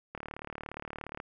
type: click train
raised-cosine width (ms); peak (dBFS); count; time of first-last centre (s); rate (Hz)
0.5; -24; 40; 0.15-1.201; 37.1
effects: none